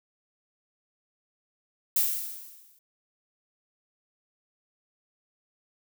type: noise with exponential decay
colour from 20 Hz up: violet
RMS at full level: -22 dBFS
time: 1.96-2.79 s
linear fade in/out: 5 ms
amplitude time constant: 180 ms
effects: none